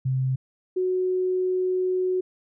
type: tone pair in turn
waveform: sine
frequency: 130.81 / 368.8 Hz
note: C3 / F#4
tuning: 0 / -6 cents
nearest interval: octave + tritone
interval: 1794 cents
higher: second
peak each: -21 dBFS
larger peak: neither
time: 0.05-0.36 / 0.76-2.21 s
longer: second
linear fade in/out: 10 ms
effects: none